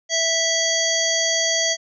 harmonic tone, 657 Hz, E5, 6 cents flat, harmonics 1 / 3 / 5 / 7 / 9 / 10, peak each -25 / -25 / -25 / -25 / -25 / -25 dBFS, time 0.09-1.77 s, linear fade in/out 50 ms, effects none

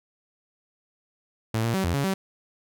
sawtooth tone with pitch steps, 111.6 / 116 / 191.1 / 85.6 / 139.6 / 192.1 Hz, A2 / A#2 / G3 / F2 / C#3 / G3, +25 / -8 / -44 / -34 / +13 / -35 cents, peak -19 dBFS, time 1.54-2.14 s, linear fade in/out 5 ms, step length 100 ms, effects none

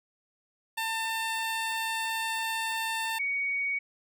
15% pulse / sine tone pair in turn, 897 / 2242 Hz, A5 / C#7, +33 / +19 cents, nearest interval octave + major third, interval 1586 cents, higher second, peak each -23 / -27 dBFS, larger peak first, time 0.77-3.19 / 3.19-3.79 s, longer first, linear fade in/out 10 ms, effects none

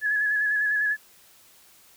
sine tone with vibrato, 1695 Hz, G#6, 35 cents sharp, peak -21 dBFS, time 0.01-0.97 s, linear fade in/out 50 ms, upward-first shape square, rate 10 Hz, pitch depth 28 cents each way, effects white hiss -55 dBFS RMS until 1.96 s

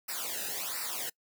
white noise with flanger, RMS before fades -36 dBFS, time 0.08-1.1 s, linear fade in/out 10 ms, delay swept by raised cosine 0.3 to 0.92 ms, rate 1.4 Hz, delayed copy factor -1, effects noise-tail reverb RT60 0.1 s tail -25 dB re dry

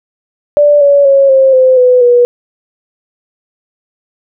sine tone with pitch steps, 585 / 567 / 549.6 / 532.7 / 516.4 / 500.5 / 485.2 Hz, D5 / C#5 / C#5 / C5 / C5 / B4 / B4, -7 / +39 / -15 / +31 / -23 / +23 / -31 cents, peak -3 dBFS, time 0.57-2.25 s, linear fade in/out 0 ms, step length 240 ms, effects none

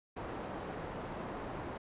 white low-pass noise, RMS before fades -42 dBFS, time 0.16-1.78 s, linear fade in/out 10 ms, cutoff 800 Hz, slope 12 dB/octave, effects resampled to 8000 Hz

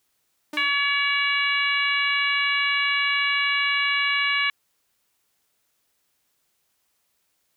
sawtooth tone with exponential decay, 300.2 Hz, D4, 38 cents sharp, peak -26 dBFS, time 0.53-0.83 s, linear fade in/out 5 ms, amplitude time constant 65 ms
harmonic tone, 567 Hz, C#5, 39 cents sharp, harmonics 2 / 3 / 4 / 5 / 6 / 7, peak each -29 / -26 / -23 / -27 / -34 / -34 dBFS, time 0.57-4.5 s, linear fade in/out 2 ms
effects white hiss -71 dBFS RMS until 7.56 s

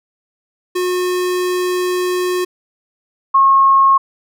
square / sine tone pair in turn, 362.1 / 1085.1 Hz, F#4 / C#6, -37 / -37 cents, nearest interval octave + perfect fifth, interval 1900 cents, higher second, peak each -16 / -7 dBFS, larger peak second, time 0.75-2.45 / 3.34-3.98 s, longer first, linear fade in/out 10 ms, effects none

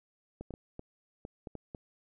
clicks, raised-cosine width 2 ms, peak -28 dBFS, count 8, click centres 0.41 / 0.507 / 0.539 / 0.794 / 1.251 / 1.472 / 1.553 / 1.748 s, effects none

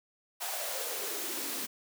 white noise with high-pass filter sweep, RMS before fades -36 dBFS, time 0.4-1.67 s, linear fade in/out 20 ms, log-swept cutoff 770 to 240 Hz, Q 4.6, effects none

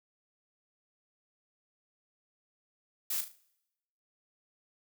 blue noise with echo, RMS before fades -33 dBFS, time 3.1-3.21 s, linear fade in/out 5 ms, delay 37 ms, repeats 4, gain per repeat -8 dB, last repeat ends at 3.358 s, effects noise-tail reverb RT60 0.9 s tail -23 dB re dry

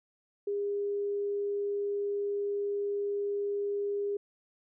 sine tone, 405.6 Hz, G#4, 41 cents flat, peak -29 dBFS, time 0.47-4.17 s, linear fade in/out 5 ms, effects none

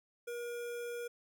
square tone with notch filter, 477.5 Hz, A#4, 42 cents sharp, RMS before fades -41 dBFS, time 0.27-1.08 s, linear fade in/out 10 ms, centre 4300 Hz, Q 1.9, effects none

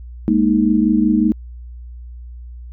sine chord, Ab suspended second, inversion none, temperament equal, 207.7 / 233.1 / 311.1 Hz, Ab3 / Bb3 / Eb4, 0 / 0 / 0 cents, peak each -16 dBFS, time 0.28-1.32 s, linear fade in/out 0 ms, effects added 60 Hz sine -31 dBFS peak until 2.72 s

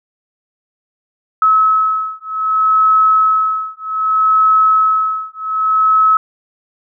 sine beating tone pair, 1290 / 1290.64 Hz, E6 / E6, -38 / -37 cents, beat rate 0.64 Hz, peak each -13 dBFS, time 1.42-6.17 s, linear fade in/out 2 ms, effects none

